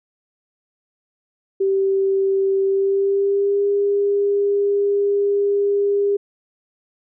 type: tone with pitch glide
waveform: sine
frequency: 388.6 to 403.5 Hz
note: G4 to G#4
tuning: -15 to -50 cents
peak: -15 dBFS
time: 1.6-6.17 s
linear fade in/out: 10 ms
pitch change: +65 cents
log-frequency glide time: 2.64-3.65 s
effects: none